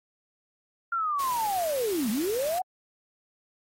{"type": "linear two-way sweep", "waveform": "sine", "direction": "down then up", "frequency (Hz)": [1399, 199.4, 759], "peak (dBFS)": -25, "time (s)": [0.92, 2.62], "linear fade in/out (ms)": 5, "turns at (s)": 2.1}
{"type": "noise", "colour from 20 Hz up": "white", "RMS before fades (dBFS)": -38, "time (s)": [1.19, 2.59], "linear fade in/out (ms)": 5}
{"effects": ["AAC 48 kbps"]}